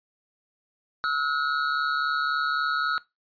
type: tone pair together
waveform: square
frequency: 1298.3 / 1442 Hz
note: E6 / F#6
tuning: -27 / -45 cents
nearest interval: major second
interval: 182 cents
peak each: -27 dBFS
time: 1.04-2.98 s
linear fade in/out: 0 ms
effects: noise-tail reverb RT60 0.2 s tail -19 dB re dry + resampled to 11025 Hz